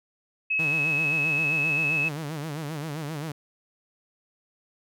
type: tone with pitch glide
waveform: sine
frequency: 2574 to 2589 Hz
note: E7 to E7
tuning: -42 to -32 cents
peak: -22 dBFS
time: 0.5-2.09 s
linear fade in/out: 10 ms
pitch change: +10 cents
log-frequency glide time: 1-1.88 s
type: tone with vibrato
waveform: sawtooth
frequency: 152.1 Hz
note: D#3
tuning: 39 cents flat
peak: -27 dBFS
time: 0.59-3.32 s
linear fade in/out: 5 ms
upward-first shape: sine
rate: 7.6 Hz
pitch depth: 130 cents each way
effects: none